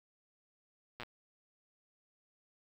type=slowing click train; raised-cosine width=0.3 ms; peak=-27 dBFS; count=5; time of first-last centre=1-1.033 s; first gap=8 ms; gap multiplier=1.03; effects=9-bit